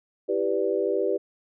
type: chord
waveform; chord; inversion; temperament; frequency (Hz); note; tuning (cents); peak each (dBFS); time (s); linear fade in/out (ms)
sine; E minor seventh; none; equal; 329.6 / 392 / 493.9 / 587.3; E4 / G4 / B4 / D5; 0 / 0 / 0 / 0; -31 / -25 / -27 / -30; 0.28-1.18; 20
effects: none